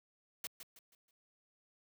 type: noise with echo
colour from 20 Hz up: white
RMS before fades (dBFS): -41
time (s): 0.44-0.47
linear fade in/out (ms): 2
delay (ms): 160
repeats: 4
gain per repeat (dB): -9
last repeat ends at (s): 1.11
effects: high-pass 100 Hz 12 dB/octave